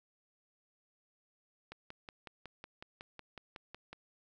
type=click train; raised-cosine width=0.3 ms; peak=-30 dBFS; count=13; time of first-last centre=1.72-3.93 s; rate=5.43 Hz; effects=none